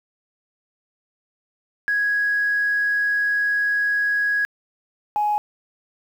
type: tone pair in turn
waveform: sine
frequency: 1661.2 / 836.6 Hz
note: G#6 / G#5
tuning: 0 / +12 cents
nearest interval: octave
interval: 1188 cents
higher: first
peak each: -17 dBFS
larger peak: neither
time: 1.88-4.45 / 5.16-5.38 s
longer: first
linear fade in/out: 0 ms
effects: tanh soft clip ceiling -13 dBFS + 8-bit